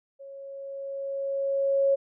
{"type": "tone with level ramp", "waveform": "sine", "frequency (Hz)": 550, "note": "C#5", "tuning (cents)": -14, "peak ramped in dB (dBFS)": [-41, -18], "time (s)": [0.19, 1.96], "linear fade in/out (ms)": 20, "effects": []}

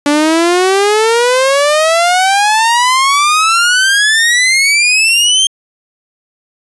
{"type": "exponential sweep", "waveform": "sawtooth", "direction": "up", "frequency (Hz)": [286.9, 3192], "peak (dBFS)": -4, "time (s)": [0.06, 5.47], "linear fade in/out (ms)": 2, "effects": ["resampled to 24000 Hz"]}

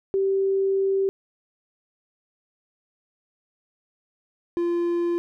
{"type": "tone pair in turn", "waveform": ["sine", "triangle"], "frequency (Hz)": [388.5, 344.8], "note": ["G4", "F4"], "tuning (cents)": [-16, -22], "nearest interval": "major second", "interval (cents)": 206, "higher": "first", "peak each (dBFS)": -19, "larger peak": "neither", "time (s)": [[0.14, 1.09], [4.57, 5.18]], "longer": "first", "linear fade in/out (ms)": 0, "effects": []}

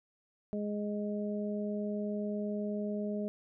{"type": "harmonic tone", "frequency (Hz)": 207.7, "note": "G#3", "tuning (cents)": 0, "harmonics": [1, 2, 3], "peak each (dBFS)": [-34, -39, -40], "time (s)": [0.53, 3.28], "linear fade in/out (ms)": 0, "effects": []}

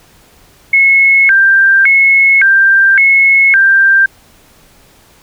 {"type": "tone with vibrato", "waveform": "sine", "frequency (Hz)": 1857, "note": "A#6", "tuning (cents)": -7, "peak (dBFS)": -4, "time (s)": [0.73, 4.06], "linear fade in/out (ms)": 5, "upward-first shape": "square", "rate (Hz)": 0.89, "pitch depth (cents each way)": 280, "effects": ["pink hiss -45 dBFS RMS until 5.22 s"]}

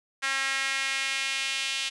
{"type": "tone with high-pass filter sweep", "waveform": "sawtooth", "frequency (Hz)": 270.2, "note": "C#4", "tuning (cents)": -44, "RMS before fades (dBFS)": -29, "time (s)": [0.22, 1.9], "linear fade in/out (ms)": 20, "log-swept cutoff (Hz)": [1700, 2900], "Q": 2.1, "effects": ["resampled to 22050 Hz"]}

